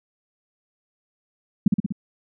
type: tone with echo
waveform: sine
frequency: 200.7 Hz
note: G3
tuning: 41 cents sharp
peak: -10 dBFS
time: 1.66-1.68 s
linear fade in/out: 5 ms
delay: 61 ms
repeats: 4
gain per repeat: -3 dB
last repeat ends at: 1.924 s
effects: none